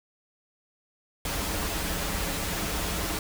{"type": "noise with comb filter", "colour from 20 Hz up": "pink", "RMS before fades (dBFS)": -30, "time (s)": [1.25, 3.19], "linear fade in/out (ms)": 2, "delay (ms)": 8.1, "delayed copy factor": -0.6, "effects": []}